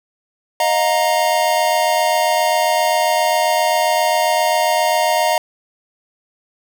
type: chord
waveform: square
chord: Eb suspended second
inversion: none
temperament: equal with one note detuned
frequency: 622.3 / 709.8 / 932.3 Hz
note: Eb5 / F5 / Bb5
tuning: 0 / +28 / 0 cents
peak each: -19 dBFS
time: 0.6-5.38 s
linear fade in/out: 2 ms
effects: none